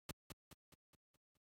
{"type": "noise with echo", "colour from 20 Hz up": "pink", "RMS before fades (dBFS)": -44, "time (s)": [0.09, 0.11], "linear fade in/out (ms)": 2, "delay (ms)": 210, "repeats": 6, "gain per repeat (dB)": -6, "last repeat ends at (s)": 1.37, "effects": ["high-pass 60 Hz 12 dB/octave", "AAC 48 kbps"]}